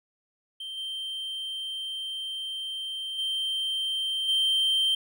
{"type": "tone with level steps", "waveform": "triangle", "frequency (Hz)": 3136, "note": "G7", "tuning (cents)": 0, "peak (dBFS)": [-33, -30, -25, -20], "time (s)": [0.6, 4.95], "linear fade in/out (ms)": 5, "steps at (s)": [0.77, 3.18, 4.28], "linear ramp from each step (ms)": 10, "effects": []}